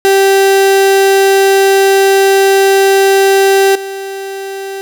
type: tone with level steps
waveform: 35% pulse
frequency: 390 Hz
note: G4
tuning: 9 cents flat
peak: -4 / -18 dBFS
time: 0.05-4.81 s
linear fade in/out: 0 ms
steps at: 3.75 s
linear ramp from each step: 5 ms
effects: none